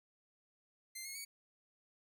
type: tone with pitch steps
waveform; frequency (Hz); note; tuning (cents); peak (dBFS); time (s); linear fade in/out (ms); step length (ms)
10% pulse; 2085 / 2164 / 2245; C7 / C#7 / C#7; -7 / -42 / +21; -35; 0.95-1.25; 10; 100
effects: none